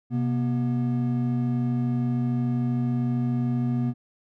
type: tone pair together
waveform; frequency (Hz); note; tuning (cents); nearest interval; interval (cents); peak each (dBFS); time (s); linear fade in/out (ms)
triangle; 128.18 / 241.2; C3 / B3; -35 / -41; major seventh; 1094; -23; 0.1-3.94; 50
effects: none